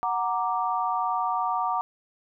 sine chord, Gb augmented, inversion none, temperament equal, 740 / 932.3 / 1174.7 Hz, Gb5 / Bb5 / D6, 0 / 0 / 0 cents, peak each -28 dBFS, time 0.03-1.81 s, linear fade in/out 0 ms, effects none

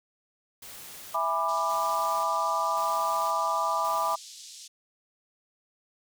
white noise with tremolo, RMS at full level -44 dBFS, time 0.62-4.15 s, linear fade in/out 5 ms, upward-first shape square, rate 0.93 Hz, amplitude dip 55%
sine chord, E dominant seventh, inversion none, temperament just, 659.3 / 824.1 / 988.9 / 1186.7 Hz, E5 / G#5 / B5 / D6, 0 / -14 / +2 / +18 cents, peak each -32 / -33 / -29 / -28 dBFS, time 1.14-4.16 s, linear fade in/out 10 ms
white band-pass noise, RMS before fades -46 dBFS, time 1.48-4.68 s, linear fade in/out 10 ms, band 3500 to 7500 Hz, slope 24 dB/octave
effects none

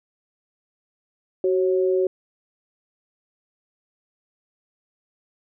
sine tone pair together, 374.6 / 545.5 Hz, F#4 / C#5, +21 / -28 cents, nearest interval perfect fifth, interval 651 cents, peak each -18 / -25 dBFS, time 1.44-2.07 s, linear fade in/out 2 ms, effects none

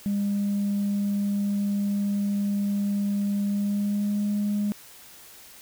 sine tone with pitch glide, 202 to 205.9 Hz, G#3 to G#3, -48 to -15 cents, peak -21 dBFS, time 0.06-4.72 s, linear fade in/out 0 ms, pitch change +33 cents, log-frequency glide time 3.48-4.21 s, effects tanh soft clip ceiling -20 dBFS + white hiss -48 dBFS RMS until 5.61 s

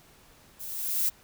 violet noise with level ramp, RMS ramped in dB -40 to -24 dBFS, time 0.59-1.1 s, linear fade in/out 20 ms, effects pink hiss -57 dBFS RMS until 1.23 s

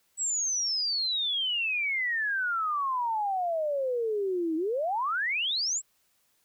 sine exponential two-way sweep, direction down then up, 7910 to 311.1 to 7910 Hz, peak -26 dBFS, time 0.17-5.82 s, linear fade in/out 50 ms, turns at 4.56 s, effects white hiss -70 dBFS RMS until 6.44 s

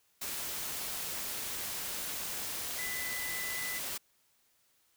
sine tone in noise, 2000 Hz, B6, 21 cents sharp, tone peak -38 dBFS, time 2.78-3.79 s, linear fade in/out 10 ms, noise white, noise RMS -38 dBFS, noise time 0.21-3.98 s, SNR -3 dB, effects white hiss -71 dBFS RMS until 4.96 s

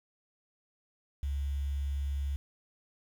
sine tone with quantisation, 69.9 Hz, C#2, 15 cents sharp, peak -30 dBFS, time 1.23-2.36 s, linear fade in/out 0 ms, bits 9, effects none

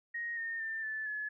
sine tone with pitch steps, 1874 / 1831.2 / 1789.4 / 1748.5 / 1708.6 Hz, A#6 / A#6 / A6 / A6 / G#6, +9 / -31 / +29 / -11 / +49 cents, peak -35 dBFS, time 0.14-1.29 s, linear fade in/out 10 ms, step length 230 ms, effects none

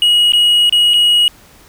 triangle tone with dropouts, 2900 Hz, F#7, 35 cents flat, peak -6 dBFS, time 0.02-1.28 s, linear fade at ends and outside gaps 1 ms, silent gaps 0.321-0.334 / 0.695-0.725 / 0.936-0.94 s, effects pink hiss -44 dBFS RMS until 1.68 s

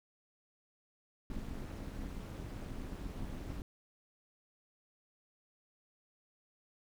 brown noise with amplitude modulation, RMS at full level -39 dBFS, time 1.3-3.62 s, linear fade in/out 2 ms, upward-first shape sine, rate 233 Hz, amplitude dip 80%, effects none

